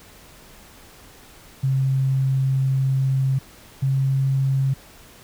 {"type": "tone pair in turn", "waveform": "sine", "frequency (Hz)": [133.6, 134.92], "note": ["C3", "C#3"], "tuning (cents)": [36, -46], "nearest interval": "unison", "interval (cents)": 18, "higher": "second", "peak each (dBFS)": -17, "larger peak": "neither", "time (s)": [[1.63, 3.39], [3.82, 4.74]], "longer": "first", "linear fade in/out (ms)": 10, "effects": ["pink hiss -47 dBFS RMS until 5.23 s"]}